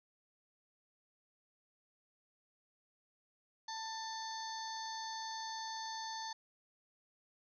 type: harmonic tone with a mistuned harmonic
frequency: 889 Hz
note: A5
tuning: 18 cents sharp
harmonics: 1 / 2 / 4 / 5 / 6 / 7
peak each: -43 / -50 / -52 / -47 / -56 / -52 dBFS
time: 3.68-6.33 s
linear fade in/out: 5 ms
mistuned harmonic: 6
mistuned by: -42 cents
effects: none